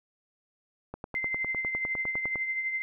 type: click train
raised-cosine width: 1 ms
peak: -23 dBFS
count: 15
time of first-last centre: 0.94-2.357 s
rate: 9.88 Hz
type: tone with tremolo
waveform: sine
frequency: 2078 Hz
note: C7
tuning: 12 cents flat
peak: -26 dBFS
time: 1.15-2.82 s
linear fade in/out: 0 ms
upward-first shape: triangle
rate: 12 Hz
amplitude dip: 55%
effects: none